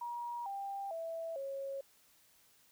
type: tone with pitch steps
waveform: sine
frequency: 953 / 792.2 / 658.5 / 547.4 Hz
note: A#5 / G5 / E5 / C#5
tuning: +38 / +18 / -2 / -22 cents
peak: -38 dBFS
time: 0.01-1.81 s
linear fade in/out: 5 ms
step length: 450 ms
effects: white hiss -67 dBFS RMS until 2.71 s